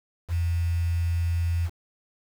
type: tone with quantisation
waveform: sine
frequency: 85 Hz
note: F2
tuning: 46 cents flat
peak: -22 dBFS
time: 0.28-1.7 s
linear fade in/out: 50 ms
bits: 7
effects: none